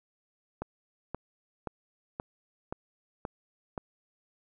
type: click train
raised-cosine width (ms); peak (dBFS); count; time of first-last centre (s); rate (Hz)
1; -20; 7; 0.62-3.778; 1.9
effects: none